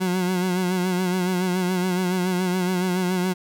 30% pulse tone with vibrato, 182.4 Hz, F#3, 24 cents flat, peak -18 dBFS, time 0-3.34 s, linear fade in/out 20 ms, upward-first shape sine, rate 7.1 Hz, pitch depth 49 cents each way, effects none

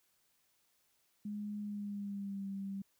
sine tone with pitch glide, 207.7 to 196.04 Hz, G#3 to G3, 0 to 0 cents, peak -38 dBFS, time 1.25-2.82 s, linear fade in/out 5 ms, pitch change -100 cents, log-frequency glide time 1.6-2.46 s, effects white hiss -75 dBFS RMS until 2.99 s

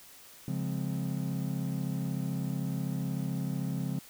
triangle chord, Db major seventh, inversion none, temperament equal, 138.59 / 174.61 / 207.7 / 261.6 Hz, Db3 / F3 / Ab3 / C4, 0 / 0 / 0 / 0 cents, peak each -32 / -33 / -37 / -37 dBFS, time 0.48-3.99 s, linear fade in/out 2 ms, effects white hiss -53 dBFS RMS until 4.09 s

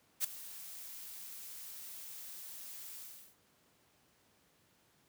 blue noise with ADSR envelope, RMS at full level -30 dBFS, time 0.2-3.36 s, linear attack 42 ms, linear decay 6 ms, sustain -18 dB, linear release 370 ms, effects pink hiss -70 dBFS RMS until 5.08 s + high-pass 100 Hz 12 dB/octave

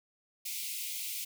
white high-pass noise, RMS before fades -38 dBFS, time 0.45-1.25 s, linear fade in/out 10 ms, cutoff 2100 Hz, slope 96 dB/octave, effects none

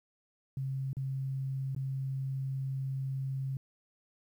sine tone with dropouts, 134.2 Hz, C3, 44 cents sharp, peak -32 dBFS, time 0.57-3.57 s, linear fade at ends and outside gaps 2 ms, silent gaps 0.931-0.968 / 1.749-1.763 s, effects 11-bit

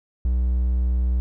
triangle tone, 61.74 Hz, B1, in tune, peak -16 dBFS, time 0.25-1.2 s, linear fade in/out 0 ms, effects none

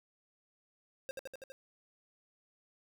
square tone with echo, 533 Hz, C5, 32 cents sharp, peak -38 dBFS, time 1.09-1.11 s, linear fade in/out 0 ms, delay 82 ms, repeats 5, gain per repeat -2 dB, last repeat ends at 1.52 s, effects none

